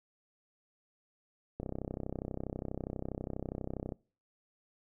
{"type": "click train", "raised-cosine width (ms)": 2, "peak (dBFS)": -24, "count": 76, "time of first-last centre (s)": [1.6, 3.922], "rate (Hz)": 32.3, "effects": ["noise-tail reverb RT60 0.4 s tail -24 dB re dry"]}